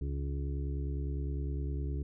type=harmonic tone; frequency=69.8 Hz; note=C#2; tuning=13 cents sharp; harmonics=1 / 2 / 4 / 5 / 6; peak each=-33 / -39 / -45 / -47 / -49 dBFS; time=0.01-2.03 s; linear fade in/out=5 ms; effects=none